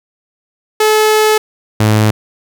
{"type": "tone pair in turn", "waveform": "sawtooth", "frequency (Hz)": [430.7, 107.67], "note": ["A4", "A2"], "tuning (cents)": [-37, -37], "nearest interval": "2 octaves", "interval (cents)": 2400, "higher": "first", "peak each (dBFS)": -4, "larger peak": "neither", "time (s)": [[0.8, 1.38], [1.8, 2.11]], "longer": "first", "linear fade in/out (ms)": 5, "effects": []}